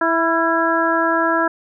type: harmonic tone with a mistuned harmonic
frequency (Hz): 329.6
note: E4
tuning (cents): 0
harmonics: 1 / 2 / 3 / 4 / 5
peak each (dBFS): -21 / -21 / -21 / -21 / -21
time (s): 0.01-1.48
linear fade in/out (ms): 5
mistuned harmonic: 4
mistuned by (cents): +34
effects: none